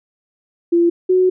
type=tone pair in turn; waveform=sine; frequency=342 / 369 Hz; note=F4 / F#4; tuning=-36 / -5 cents; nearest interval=minor second; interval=131 cents; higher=second; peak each=-10 dBFS; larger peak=neither; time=0.72-0.9 / 1.09-1.3 s; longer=second; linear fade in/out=10 ms; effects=none